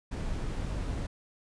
brown noise with amplitude modulation, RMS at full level -32 dBFS, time 0.11-1.07 s, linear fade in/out 10 ms, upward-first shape sine, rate 209 Hz, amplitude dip 30%, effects resampled to 22050 Hz

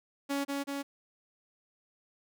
sawtooth tone with echo, 280 Hz, C#4, 18 cents sharp, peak -26 dBFS, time 0.29-0.45 s, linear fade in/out 20 ms, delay 190 ms, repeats 2, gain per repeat -2 dB, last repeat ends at 0.83 s, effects none

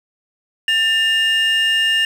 triangle tone pair together, 1790 / 2825 Hz, A6 / F7, +29 / +19 cents, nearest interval minor sixth, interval 790 cents, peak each -15 / -13 dBFS, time 0.68-2.05 s, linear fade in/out 2 ms, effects tanh soft clip ceiling -7 dBFS + 8-bit

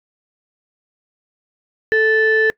sine tone pair together, 438.8 / 1755 Hz, A4 / A6, -5 / -5 cents, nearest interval 2 octaves, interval 2400 cents, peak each -13 dBFS, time 1.92-2.5 s, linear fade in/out 0 ms, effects noise-tail reverb RT60 0.1 s tail -23 dB re dry + tanh soft clip ceiling -7 dBFS

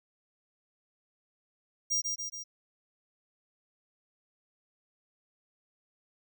square tone with echo, 5700 Hz, F8, 34 cents sharp, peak -27 dBFS, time 1.9-2.02 s, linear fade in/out 20 ms, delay 140 ms, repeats 3, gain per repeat -4 dB, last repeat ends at 2.44 s, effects none

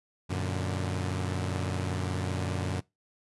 sawtooth chord, Gb augmented, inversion none, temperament equal with one note detuned, 92.5 / 117.69 / 146.83 Hz, Gb2 / Bb2 / D3, 0 / +17 / 0 cents, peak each -27 / -33 / -32 dBFS, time 0.29-2.81 s, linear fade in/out 20 ms, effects noise-tail reverb RT60 0.2 s tail -22 dB re dry + resampled to 24000 Hz

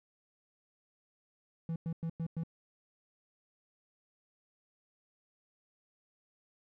triangle tone bursts, 164.5 Hz, E3, 3 cents flat, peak -31 dBFS, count 5, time 1.69-2.435 s, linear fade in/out 2 ms, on 69 ms, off 100 ms, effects none

